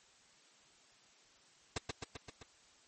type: noise with echo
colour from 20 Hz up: pink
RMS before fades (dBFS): -35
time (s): 1.76-1.78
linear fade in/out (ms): 5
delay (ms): 130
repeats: 5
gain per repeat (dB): -3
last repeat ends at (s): 2.43
effects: white hiss -65 dBFS RMS until 2.87 s + MP3 32 kbps